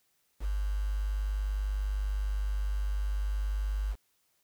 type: tone with quantisation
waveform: sine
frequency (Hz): 50.2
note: G1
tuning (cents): +42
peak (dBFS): -28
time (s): 0.4-3.96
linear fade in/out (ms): 50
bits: 8
effects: white hiss -73 dBFS RMS until 4.43 s